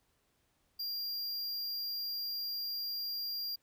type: tone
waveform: square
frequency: 4777 Hz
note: D8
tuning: 29 cents sharp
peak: -36 dBFS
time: 0.79-3.56 s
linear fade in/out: 10 ms
effects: pink hiss -75 dBFS RMS until 3.62 s